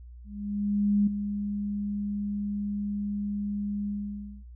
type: tone with ADSR envelope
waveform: sine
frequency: 204.4 Hz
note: G#3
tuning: 27 cents flat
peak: -19 dBFS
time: 0.24-4.44 s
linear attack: 830 ms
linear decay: 6 ms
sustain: -9 dB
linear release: 560 ms
effects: added 60 Hz sine -43 dBFS peak until 4.55 s